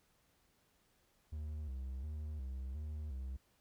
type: tone with vibrato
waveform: triangle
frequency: 70.5 Hz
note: C#2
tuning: 30 cents sharp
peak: -38 dBFS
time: 1.32-3.37 s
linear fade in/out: 10 ms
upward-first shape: square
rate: 1.4 Hz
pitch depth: 130 cents each way
effects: pink hiss -74 dBFS RMS until 3.6 s